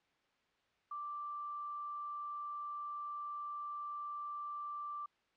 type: tone with quantisation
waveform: sine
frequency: 1174.7 Hz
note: D6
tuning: in tune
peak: -40 dBFS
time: 0.91-5.06 s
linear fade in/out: 5 ms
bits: 11
effects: white hiss -75 dBFS RMS until 5.36 s + low-pass 3000 Hz 12 dB/octave